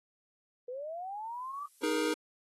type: linear sweep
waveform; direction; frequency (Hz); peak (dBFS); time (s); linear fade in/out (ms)
sine; up; 478.4 to 1183; -37; 0.68-1.66; 5
type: noise with exponential growth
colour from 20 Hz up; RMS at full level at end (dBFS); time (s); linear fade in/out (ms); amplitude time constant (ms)
violet; -48; 0.72-2.1; 1; 300
type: chord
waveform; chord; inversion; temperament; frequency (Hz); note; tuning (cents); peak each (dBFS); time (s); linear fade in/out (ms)
square; D# suspended fourth; none; equal with one note detuned; 311.1 / 415.3 / 472.9; D#4 / G#4 / A#4; 0 / 0 / +25; -33 / -36 / -34; 1.83-2.14; 5
effects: AAC 32 kbps